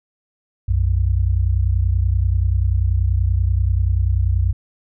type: tone pair together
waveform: sine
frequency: 61.74 / 92.11 Hz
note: B1 / F#2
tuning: 0 / -7 cents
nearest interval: perfect fifth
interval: 693 cents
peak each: -17 dBFS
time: 0.68-4.53 s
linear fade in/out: 10 ms
effects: none